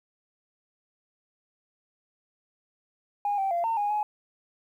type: tone with pitch steps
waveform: sine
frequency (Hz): 818 / 777 / 689 / 908 / 823 / 841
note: G#5 / G5 / F5 / A#5 / G#5 / G#5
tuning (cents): -26 / -16 / -24 / -46 / -16 / +22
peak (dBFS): -23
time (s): 3.25-4.03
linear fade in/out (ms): 2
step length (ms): 130
effects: tanh soft clip ceiling -20 dBFS + 10-bit